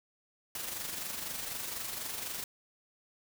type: noise with amplitude modulation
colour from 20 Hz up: white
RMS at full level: -37 dBFS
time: 0.55-2.44 s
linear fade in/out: 2 ms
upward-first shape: sine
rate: 24 Hz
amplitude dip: 45%
effects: none